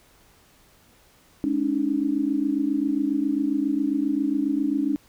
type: tone cluster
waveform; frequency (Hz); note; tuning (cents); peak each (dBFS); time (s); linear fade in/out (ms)
sine; 210.9 / 279.9 / 307.3; G#3 / C#4 / D#4; +27 / +17 / -21; -31 / -23 / -25; 1.44-4.96; 0
effects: pink hiss -57 dBFS RMS until 5.08 s